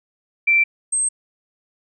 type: tone pair in turn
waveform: sine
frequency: 2345 / 8357 Hz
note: D7 / C9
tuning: -3 / -3 cents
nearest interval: octave + minor seventh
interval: 2200 cents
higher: second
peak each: -12 / -17 dBFS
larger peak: first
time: 0.47-0.64 / 0.92-1.09 s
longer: neither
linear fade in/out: 10 ms
effects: none